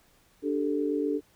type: chord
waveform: sine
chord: D suspended fourth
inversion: none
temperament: equal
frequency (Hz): 293.7 / 392 / 440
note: D4 / G4 / A4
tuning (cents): 0 / 0 / 0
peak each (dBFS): -28 / -32 / -30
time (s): 0.42-1.21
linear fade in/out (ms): 50
effects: pink hiss -63 dBFS RMS until 1.35 s